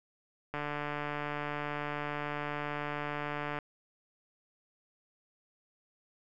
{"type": "click train", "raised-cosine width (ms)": 0.5, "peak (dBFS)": -21, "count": 449, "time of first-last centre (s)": [0.54, 3.588], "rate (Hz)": 147, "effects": []}